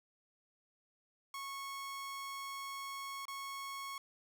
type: tone with dropouts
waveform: sawtooth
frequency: 1100 Hz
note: C#6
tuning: 14 cents flat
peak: -38 dBFS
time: 1.34-3.98 s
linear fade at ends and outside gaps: 2 ms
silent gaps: 3.254-3.281 s
effects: none